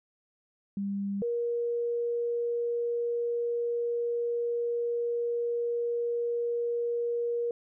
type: tone pair in turn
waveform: sine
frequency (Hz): 199.1 / 473.5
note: G3 / A#4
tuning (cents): +27 / +27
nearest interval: octave + minor third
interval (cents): 1500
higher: second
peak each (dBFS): -29 / -27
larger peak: second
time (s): 0.77-1.22 / 1.22-7.51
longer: second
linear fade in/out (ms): 2
effects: none